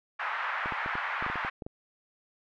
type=band-pass noise; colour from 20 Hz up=white; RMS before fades=-33 dBFS; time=0.19-1.5 s; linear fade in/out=10 ms; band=840 to 1900 Hz; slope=24 dB/octave
type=clicks; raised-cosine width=2 ms; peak=-25 dBFS; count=11; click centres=0.659 / 0.723 / 0.861 / 0.954 / 1.225 / 1.264 / 1.3 / 1.357 / 1.449 / 1.622 / 1.665 s
effects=none